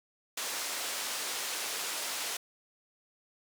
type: band-pass noise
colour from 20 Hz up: white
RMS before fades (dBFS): -36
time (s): 0.37-2.37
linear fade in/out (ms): 5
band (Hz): 380 to 8600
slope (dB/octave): 12
effects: none